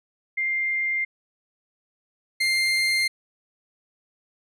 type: tone pair in turn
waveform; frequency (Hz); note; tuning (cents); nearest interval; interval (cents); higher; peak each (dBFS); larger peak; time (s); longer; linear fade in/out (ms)
sine / 30% pulse; 2103 / 2103; C7 / C7; +8 / +8; unison; 0; neither; -22 / -17; second; 0.37-1.05 / 2.4-3.08; neither; 10
effects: low-pass 11000 Hz 12 dB/octave